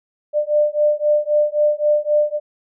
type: beating tone pair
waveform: sine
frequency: 595 / 598.8 Hz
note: D5 / D5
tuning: +22 / +33 cents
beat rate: 3.8 Hz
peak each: -17 / -17 dBFS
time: 0.33-2.4 s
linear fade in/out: 50 ms
effects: none